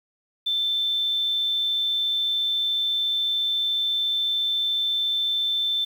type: tone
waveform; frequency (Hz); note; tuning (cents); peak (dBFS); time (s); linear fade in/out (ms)
sine; 3543; A7; +11; -21; 0.46-5.85; 10
effects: 8-bit